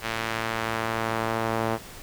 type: tone with band-pass filter sweep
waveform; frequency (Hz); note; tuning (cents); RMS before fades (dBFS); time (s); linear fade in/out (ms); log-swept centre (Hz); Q
sawtooth; 112.8; A2; +44; -28; 0.01-1.79; 50; 2200 to 760; 0.85
effects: pink hiss -43 dBFS RMS until 2.02 s